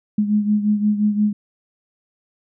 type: beating tone pair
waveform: sine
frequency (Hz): 208.3 / 214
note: G#3 / A3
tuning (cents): +5 / -48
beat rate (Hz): 5.7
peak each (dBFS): -16 / -22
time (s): 0.18-1.33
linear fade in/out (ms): 5
effects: none